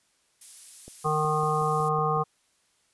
violet noise, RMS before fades -41 dBFS, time 0.41-1.89 s, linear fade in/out 5 ms
click train, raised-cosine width 2 ms, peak -31 dBFS, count 8, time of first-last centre 0.88-2.172 s, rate 5.42 Hz
harmonic tone, 153.5 Hz, D#3, 23 cents flat, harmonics 1 / 3 / 5 / 7 / 8, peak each -29 / -29 / -29 / -29 / -29 dBFS, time 1.04-2.24 s, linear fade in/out 20 ms
effects white hiss -68 dBFS RMS until 2.93 s + resampled to 24000 Hz

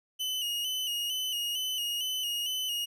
40% pulse tone with vibrato, 2945 Hz, F#7, 9 cents flat, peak -29 dBFS, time 0.19-2.86 s, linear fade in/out 20 ms, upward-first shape square, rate 2.2 Hz, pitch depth 45 cents each way, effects none

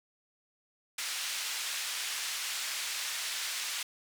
pink band-pass noise, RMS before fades -36 dBFS, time 0.98-3.83 s, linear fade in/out 5 ms, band 2100 to 9600 Hz, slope 12 dB/octave, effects none

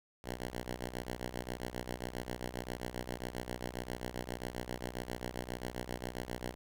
5% pulse ring-modulated tone, 61.74 Hz, B1, in tune, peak -25 dBFS, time 0.24-6.55 s, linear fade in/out 0 ms, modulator 58 Hz, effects none

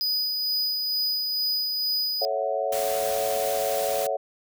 square tone with tremolo, 4965 Hz, D#8, 5 cents flat, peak -23 dBFS, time 0.01-2.25 s, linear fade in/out 0 ms, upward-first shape sine, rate 2.2 Hz, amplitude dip 30%
sine chord, F# minor seventh, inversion first, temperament equal, 440 / 554.4 / 659.3 / 740 Hz, A4 / C#5 / E5 / F#5, 0 / 0 / 0 / 0 cents, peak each -32 / -27 / -29 / -30 dBFS, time 2.21-4.17 s, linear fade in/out 10 ms
white noise, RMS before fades -33 dBFS, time 2.72-4.07 s, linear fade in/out 5 ms
effects none

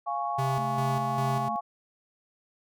sine chord, Db major, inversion first, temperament equal, 698.5 / 830.6 / 1108.7 Hz, F5 / Ab5 / Db6, 0 / 0 / 0 cents, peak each -32 dBFS, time 0.06-1.61 s, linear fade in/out 20 ms
square tone with tremolo, 132.7 Hz, C3, 25 cents sharp, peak -28 dBFS, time 0.38-1.49 s, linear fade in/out 10 ms, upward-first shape square, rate 2.5 Hz, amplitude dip 45%
sine tone, 219 Hz, A3, 8 cents flat, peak -36 dBFS, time 0.58-1.56 s, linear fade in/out 0 ms
effects none

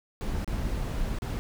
brown noise with dropouts, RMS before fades -30 dBFS, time 0.21-1.39 s, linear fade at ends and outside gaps 0 ms, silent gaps 0.445-0.477 / 1.187-1.22 s, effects none

